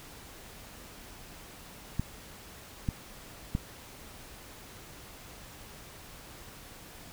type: clicks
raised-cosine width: 5 ms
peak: -16 dBFS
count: 3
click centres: 1.996 / 2.888 / 3.551 s
effects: pink hiss -49 dBFS RMS until 7.12 s